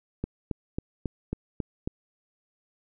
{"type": "click train", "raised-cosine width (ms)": 3, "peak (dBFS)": -16, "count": 7, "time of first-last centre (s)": [0.24, 1.875], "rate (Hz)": 3.67, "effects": []}